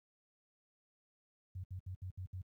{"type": "tone bursts", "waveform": "sine", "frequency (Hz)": 92.5, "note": "F#2", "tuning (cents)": 0, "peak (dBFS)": -40, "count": 6, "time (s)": [1.55, 2.416], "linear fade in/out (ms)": 5, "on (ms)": 86, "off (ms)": 70, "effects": ["high-pass 60 Hz 12 dB/octave", "13-bit"]}